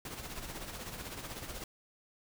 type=noise with tremolo; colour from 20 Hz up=pink; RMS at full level=-41 dBFS; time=0.05-1.64 s; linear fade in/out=2 ms; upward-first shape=sine; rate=16 Hz; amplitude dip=55%; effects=none